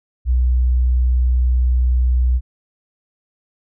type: tone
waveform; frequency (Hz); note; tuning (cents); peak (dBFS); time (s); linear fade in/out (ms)
sine; 62.1; B1; +10; -12; 0.25-2.41; 50
effects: none